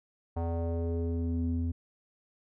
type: tone with low-pass filter sweep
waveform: square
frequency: 83.9 Hz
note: E2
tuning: 31 cents sharp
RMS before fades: -31 dBFS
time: 0.36-1.72 s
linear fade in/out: 10 ms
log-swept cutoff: 790 to 200 Hz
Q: 2.8
effects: none